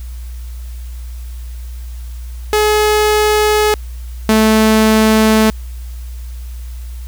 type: tone pair in turn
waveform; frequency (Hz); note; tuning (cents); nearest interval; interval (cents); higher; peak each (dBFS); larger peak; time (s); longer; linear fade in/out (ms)
sawtooth; 424 / 218.6; G#4 / A3; +36 / -11; major seventh; 1147; first; -6 / -4; second; 2.53-3.74 / 4.29-5.5; neither; 0
effects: added 60 Hz sine -24 dBFS peak until 7.07 s + white hiss -44 dBFS RMS until 7.07 s